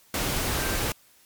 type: tone in noise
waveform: sine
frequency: 1568 Hz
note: G6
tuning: in tune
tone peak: -36 dBFS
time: 0.57-0.78 s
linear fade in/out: 2 ms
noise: pink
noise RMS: -27 dBFS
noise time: 0.14-0.92 s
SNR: -12 dB
effects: white hiss -58 dBFS RMS until 1.25 s + MP3 96 kbps